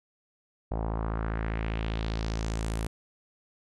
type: tone with low-pass filter sweep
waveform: sawtooth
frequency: 55 Hz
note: A1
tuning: in tune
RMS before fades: -31 dBFS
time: 0.71-2.87 s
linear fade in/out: 5 ms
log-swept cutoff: 750 to 11000 Hz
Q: 2.1
effects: none